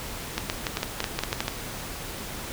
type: clicks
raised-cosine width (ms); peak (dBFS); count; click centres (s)
0.2; -8; 12; 0.38 / 0.499 / 0.668 / 0.771 / 0.831 / 1.004 / 1.042 / 1.19 / 1.236 / 1.329 / 1.405 / 1.481
effects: pink hiss -36 dBFS RMS until 2.52 s